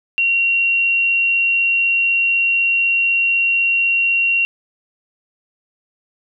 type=tone; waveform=sine; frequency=2748 Hz; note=F7; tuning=29 cents flat; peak=-13 dBFS; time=0.18-4.45 s; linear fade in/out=0 ms; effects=none